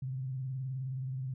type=tone with vibrato; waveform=sine; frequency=131 Hz; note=C3; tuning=2 cents sharp; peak=-34 dBFS; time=0.02-1.34 s; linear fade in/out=5 ms; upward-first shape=triangle; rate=19 Hz; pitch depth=85 cents each way; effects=none